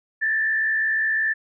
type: tone with frequency modulation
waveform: sine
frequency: 1763 Hz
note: A6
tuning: 3 cents sharp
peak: -19 dBFS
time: 0.21-1.34 s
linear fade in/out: 20 ms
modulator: 65.5 Hz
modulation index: 0.64
effects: none